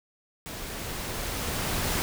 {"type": "noise with level ramp", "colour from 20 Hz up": "pink", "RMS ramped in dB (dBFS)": [-38, -27], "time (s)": [0.46, 2.02], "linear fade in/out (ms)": 0, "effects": []}